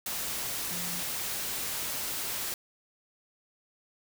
sine tone in noise, 175.4 Hz, F3, 8 cents sharp, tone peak -42 dBFS, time 0.71-1 s, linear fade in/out 2 ms, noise white, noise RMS -34 dBFS, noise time 0.06-2.54 s, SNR -11 dB, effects none

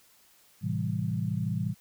sine chord, A minor seventh, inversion none, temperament equal, 110 / 130.81 / 164.81 / 196 Hz, A2 / C3 / E3 / G3, 0 / 0 / 0 / 0 cents, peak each -32 / -34 / -32 / -34 dBFS, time 0.61-1.75 s, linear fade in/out 50 ms, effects white hiss -61 dBFS RMS until 1.8 s

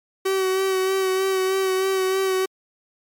45% pulse tone with vibrato, 380.2 Hz, F#4, 47 cents sharp, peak -19 dBFS, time 0.25-2.46 s, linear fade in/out 10 ms, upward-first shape sine, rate 3.2 Hz, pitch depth 24 cents each way, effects MP3 96 kbps

